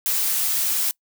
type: noise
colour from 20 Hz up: blue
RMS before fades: -22 dBFS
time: 0.06-0.91 s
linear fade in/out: 0 ms
effects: noise-tail reverb RT60 0.1 s tail -25 dB re dry